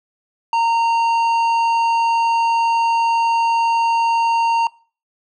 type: tone with tanh clipping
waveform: sine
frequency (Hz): 922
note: A#5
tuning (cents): -19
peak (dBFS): -16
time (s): 0.53-4.67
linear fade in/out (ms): 2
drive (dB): 10
effects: noise-tail reverb RT60 0.4 s tail -22 dB re dry